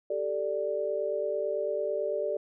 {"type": "chord", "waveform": "sine", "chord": "G suspended second", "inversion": "none", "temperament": "just", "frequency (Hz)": [392, 441, 588], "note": ["G4", "A4", "D5"], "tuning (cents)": [0, 4, 2], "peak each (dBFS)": [-34, -33, -30], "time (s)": [0.1, 2.37], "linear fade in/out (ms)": 5, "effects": []}